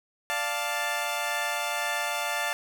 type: chord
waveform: 15% pulse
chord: D minor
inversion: none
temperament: equal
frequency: 587.3 / 698.5 / 880 Hz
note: D5 / F5 / A5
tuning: 0 / 0 / 0 cents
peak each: -27 / -25 / -25 dBFS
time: 0.3-2.53 s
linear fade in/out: 0 ms
effects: none